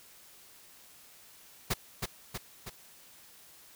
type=noise with echo; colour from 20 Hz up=pink; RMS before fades=-29 dBFS; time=1.7-1.74 s; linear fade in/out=10 ms; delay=320 ms; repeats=3; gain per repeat=-4 dB; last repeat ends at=2.7 s; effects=white hiss -56 dBFS RMS until 3.75 s